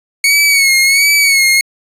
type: tone with vibrato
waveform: sawtooth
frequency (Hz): 2217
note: C#7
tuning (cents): 0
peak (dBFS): -4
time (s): 0.24-1.61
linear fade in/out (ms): 2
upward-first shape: sine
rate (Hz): 1.4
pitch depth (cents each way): 64
effects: resampled to 32000 Hz